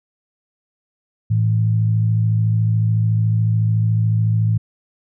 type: tone pair together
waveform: sine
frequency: 110 / 163.86 Hz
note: A2 / E3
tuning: 0 / -10 cents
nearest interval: perfect fifth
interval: 690 cents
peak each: -14 / -23 dBFS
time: 1.3-4.58 s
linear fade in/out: 10 ms
effects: none